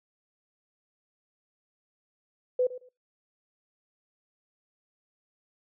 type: tone with echo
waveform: sine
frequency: 502 Hz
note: B4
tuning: 28 cents sharp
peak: -21 dBFS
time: 2.59-2.67 s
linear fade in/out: 5 ms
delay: 110 ms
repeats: 2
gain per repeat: -15 dB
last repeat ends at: 2.89 s
effects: noise-tail reverb RT60 0.3 s tail -25 dB re dry